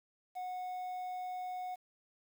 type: tone with quantisation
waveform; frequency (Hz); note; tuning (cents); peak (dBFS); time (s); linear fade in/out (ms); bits
triangle; 733; F#5; -16; -36; 0.35-1.76; 20; 10
effects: none